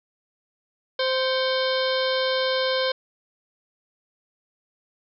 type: harmonic tone with a mistuned harmonic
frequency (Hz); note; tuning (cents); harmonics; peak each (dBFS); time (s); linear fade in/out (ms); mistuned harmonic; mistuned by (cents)
521; C5; -7; 1 / 2 / 3 / 4 / 6 / 7 / 8 / 9 / 10; -23 / -31 / -30 / -35 / -31 / -33 / -32 / -39 / -38; 0.99-2.92; 5; 4; +120
effects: none

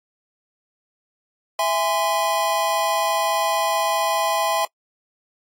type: chord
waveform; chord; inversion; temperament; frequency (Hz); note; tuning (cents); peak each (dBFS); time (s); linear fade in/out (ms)
square; E augmented; none; just; 659.3 / 824.1 / 1030.1; E5 / G#5 / B#5; 0 / -14 / -27; -24; 1.59-4.65; 2
effects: noise-tail reverb RT60 0.1 s tail -26 dB re dry + AAC 64 kbps

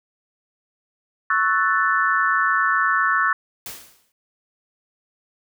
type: chord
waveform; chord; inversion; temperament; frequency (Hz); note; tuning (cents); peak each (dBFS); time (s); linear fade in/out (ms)
sine; F# minor seventh; second; equal with one note detuned; 1108.7 / 1318.5 / 1486 / 1760; C#6 / E6 / F#6 / A6; 0 / 0 / +7 / 0; -22; 1.3-3.33; 2
type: noise with exponential decay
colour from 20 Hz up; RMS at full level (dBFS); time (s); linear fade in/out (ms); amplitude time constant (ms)
white; -31; 3.66-4.12; 1; 100
effects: none

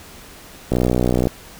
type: click train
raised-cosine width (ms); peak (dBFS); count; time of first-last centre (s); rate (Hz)
2; -4; 35; 0.72-1.271; 61.7
effects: pink hiss -41 dBFS RMS until 1.59 s

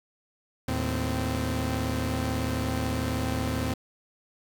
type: tone cluster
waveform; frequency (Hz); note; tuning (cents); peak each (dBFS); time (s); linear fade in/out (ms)
sawtooth; 78.5 / 111.4 / 259.3; D#2 / A2 / C4; +16 / +22 / -15; -27; 0.68-3.74; 5
effects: 8-bit

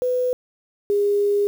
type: tone pair in turn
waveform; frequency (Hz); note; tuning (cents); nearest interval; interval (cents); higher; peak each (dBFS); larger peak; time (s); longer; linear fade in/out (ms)
sine; 500 / 407.7; B4 / G#4; +21 / -32; major third; 353; first; -18 / -16; second; 0.02-0.33 / 0.9-1.47; second; 0
effects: 7-bit

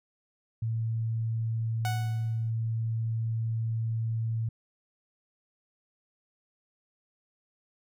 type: tone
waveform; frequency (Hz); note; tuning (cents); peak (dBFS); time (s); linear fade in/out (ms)
sine; 113.1; A2; +48; -27; 0.62-4.49; 5
type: tone with exponential decay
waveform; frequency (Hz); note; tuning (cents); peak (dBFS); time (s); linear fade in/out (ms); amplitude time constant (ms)
sawtooth; 740; F#5; 0; -26; 1.85-2.5; 0; 140
effects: none

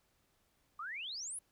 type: exponential sweep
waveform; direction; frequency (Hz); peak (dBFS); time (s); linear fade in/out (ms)
sine; up; 1155 to 11070; -40; 0.79-1.39; 5
effects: pink hiss -75 dBFS RMS until 1.51 s

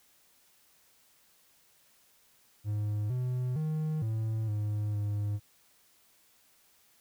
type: tone with pitch steps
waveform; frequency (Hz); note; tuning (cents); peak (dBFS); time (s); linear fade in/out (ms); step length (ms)
triangle; 104.8 / 125.8 / 155.6 / 110.6 / 105 / 103.3; G#2 / B2 / D#3 / A2 / G#2 / G#2; +16 / +32 / 0 / +9 / +19 / -9; -27; 2.64-5.4; 50; 460
effects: white hiss -65 dBFS RMS until 7 s

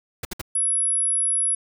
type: noise bursts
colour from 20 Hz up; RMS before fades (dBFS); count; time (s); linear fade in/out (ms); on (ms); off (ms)
pink; -29; 3; 0.23-0.415; 5; 21; 61
type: tone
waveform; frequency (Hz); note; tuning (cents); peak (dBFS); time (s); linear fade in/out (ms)
sine; 10350; E9; -33; -19; 0.55-1.55; 5
effects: none

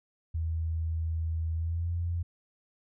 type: tone with pitch glide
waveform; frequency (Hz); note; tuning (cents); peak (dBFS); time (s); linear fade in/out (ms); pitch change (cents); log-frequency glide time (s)
sine; 81.2 to 85.78; E2 to F2; -26 to -31; -28; 0.34-2.23; 10; +95; 1.54-1.91
effects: none

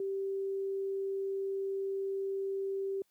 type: tone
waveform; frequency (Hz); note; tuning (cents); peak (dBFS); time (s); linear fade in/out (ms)
sine; 390; G4; -9; -32; 0-3.02; 2
effects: white hiss -75 dBFS RMS until 3.1 s + high-pass 80 Hz 12 dB/octave

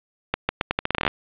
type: accelerating click train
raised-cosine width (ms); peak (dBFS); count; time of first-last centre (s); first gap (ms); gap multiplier
0.3; -4; 14; 0.34-1.078; 150; 0.81
effects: resampled to 8000 Hz + 7-bit

